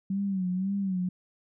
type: tone with vibrato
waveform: sine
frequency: 190.1 Hz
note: F#3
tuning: 47 cents sharp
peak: -26 dBFS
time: 0.1-1.09 s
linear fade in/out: 5 ms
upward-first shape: sine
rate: 1.9 Hz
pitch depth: 88 cents each way
effects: none